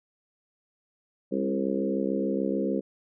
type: harmonic tone with a mistuned harmonic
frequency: 66.8 Hz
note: C2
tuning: 36 cents sharp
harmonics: 3 / 4 / 5 / 6 / 7 / 8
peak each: -30 / -31 / -32 / -33 / -33 / -34 dBFS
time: 1.31-2.81 s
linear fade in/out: 20 ms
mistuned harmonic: 4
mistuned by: +17 cents
effects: none